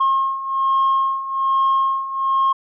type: beating tone pair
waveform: sine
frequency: 1075 / 1076.2 Hz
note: C6 / C6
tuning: +47 / +48 cents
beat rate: 1.2 Hz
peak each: -20 / -16 dBFS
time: 0-2.53 s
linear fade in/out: 10 ms
effects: tanh soft clip ceiling -11 dBFS